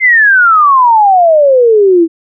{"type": "exponential sweep", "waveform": "sine", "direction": "down", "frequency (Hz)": [2115, 320.7], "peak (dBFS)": -3, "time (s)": [0, 2.08], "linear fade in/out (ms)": 50, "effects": []}